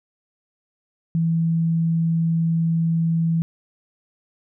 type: tone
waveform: sine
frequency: 164.81 Hz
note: E3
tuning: in tune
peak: -17 dBFS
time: 1.15-3.42 s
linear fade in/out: 0 ms
effects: none